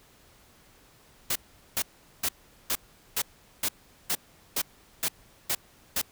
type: noise bursts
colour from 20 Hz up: white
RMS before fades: -27 dBFS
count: 11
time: 1.3-6.016 s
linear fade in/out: 5 ms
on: 56 ms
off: 410 ms
effects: pink hiss -58 dBFS RMS until 6.11 s